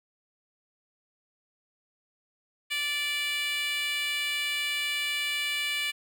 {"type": "tone with high-pass filter", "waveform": "10% pulse", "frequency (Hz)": 584, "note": "D5", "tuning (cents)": -10, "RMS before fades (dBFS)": -30, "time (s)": [2.7, 5.92], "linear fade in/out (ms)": 20, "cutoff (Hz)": 2400, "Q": 2.4, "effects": []}